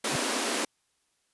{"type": "high-pass noise", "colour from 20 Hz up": "pink", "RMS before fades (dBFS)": -29, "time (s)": [0.04, 0.65], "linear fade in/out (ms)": 5, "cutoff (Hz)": 220, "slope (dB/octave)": 96}
{"type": "tone with exponential growth", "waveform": "square", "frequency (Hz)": 142.2, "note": "C#3", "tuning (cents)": 45, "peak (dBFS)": -28, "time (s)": [0.08, 0.16], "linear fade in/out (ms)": 5, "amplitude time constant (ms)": 16}
{"effects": ["white hiss -73 dBFS RMS until 1.33 s", "resampled to 24000 Hz"]}